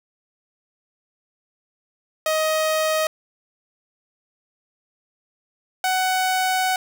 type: tone pair in turn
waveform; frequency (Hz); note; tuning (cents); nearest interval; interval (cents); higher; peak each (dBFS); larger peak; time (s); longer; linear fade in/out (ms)
sawtooth; 628 / 746.8; D#5 / F#5; +16 / +16; minor third; 300; second; -15; neither; 2.26-3.07 / 5.84-6.76; second; 2
effects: none